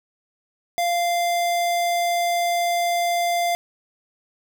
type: tone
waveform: square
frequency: 694 Hz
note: F5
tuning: 11 cents flat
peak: -20 dBFS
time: 0.78-3.55 s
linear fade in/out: 0 ms
effects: none